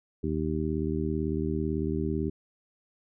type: harmonic tone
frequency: 78 Hz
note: D#2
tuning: 5 cents sharp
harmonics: 1 / 2 / 3 / 4 / 5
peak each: -33 / -33 / -33 / -33 / -33 dBFS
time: 0.23-2.3 s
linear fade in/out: 10 ms
effects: none